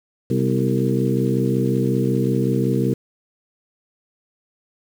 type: harmonic tone with a mistuned harmonic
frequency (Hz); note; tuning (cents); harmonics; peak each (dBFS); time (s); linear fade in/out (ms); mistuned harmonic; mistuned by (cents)
65.41; C2; 0; 2 / 3 / 4 / 5 / 6 / 7; -21 / -23 / -24 / -25 / -26 / -26; 0.3-2.94; 5; 4; -69
effects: 7-bit